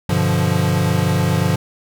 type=chord; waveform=square; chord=G dominant seventh; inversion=none; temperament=equal; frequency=98 / 123.47 / 146.83 / 174.61 Hz; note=G2 / B2 / D3 / F3; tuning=0 / 0 / 0 / 0 cents; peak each=-21 / -23 / -21 / -20 dBFS; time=0.09-1.56 s; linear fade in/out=5 ms; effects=none